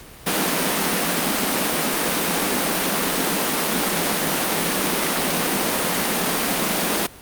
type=high-pass noise; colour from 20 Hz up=pink; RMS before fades=-21 dBFS; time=0.26-7.07 s; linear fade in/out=10 ms; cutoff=160 Hz; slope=96 dB/octave; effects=pink hiss -42 dBFS RMS until 7.21 s + Opus 48 kbps